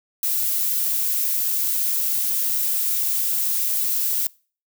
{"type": "noise", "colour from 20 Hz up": "violet", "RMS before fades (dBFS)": -22, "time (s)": [0.23, 4.27], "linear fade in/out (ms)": 2, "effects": ["noise-tail reverb RT60 0.4 s tail -24 dB re dry"]}